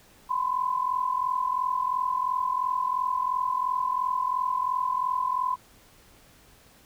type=tone pair together; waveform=sine; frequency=1003.6 / 1046.5 Hz; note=B5 / C6; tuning=+28 / 0 cents; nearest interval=minor second; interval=72 cents; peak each=-26 / -28 dBFS; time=0.29-5.56 s; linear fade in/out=20 ms; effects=pink hiss -56 dBFS RMS until 6.85 s